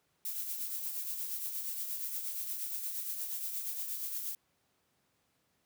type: noise with tremolo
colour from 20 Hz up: violet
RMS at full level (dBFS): -36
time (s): 0.25-4.35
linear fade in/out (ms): 2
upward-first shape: triangle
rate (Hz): 8.5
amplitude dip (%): 50
effects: pink hiss -75 dBFS RMS until 5.65 s + high-pass 100 Hz 12 dB/octave